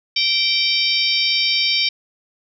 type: harmonic tone with a mistuned harmonic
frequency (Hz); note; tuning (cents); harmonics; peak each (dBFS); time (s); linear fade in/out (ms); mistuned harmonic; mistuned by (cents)
777; G5; -16; 3 / 4 / 5 / 6 / 7; -22 / -22 / -22 / -22 / -22; 0.16-1.89; 5; 5; -58
effects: none